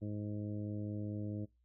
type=harmonic tone; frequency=104.5 Hz; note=G#2; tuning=11 cents sharp; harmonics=1 / 2 / 3 / 4 / 5 / 6; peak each=-40 / -43 / -44 / -54 / -52 / -57 dBFS; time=0.01-1.46 s; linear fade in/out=20 ms; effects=noise-tail reverb RT60 0.2 s tail -23 dB re dry + added 60 Hz sine -70 dBFS peak until 1.64 s